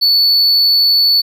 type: tone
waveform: triangle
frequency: 4456 Hz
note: C#8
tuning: 8 cents sharp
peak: -7 dBFS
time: 0.01-1.22 s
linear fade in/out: 20 ms
effects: none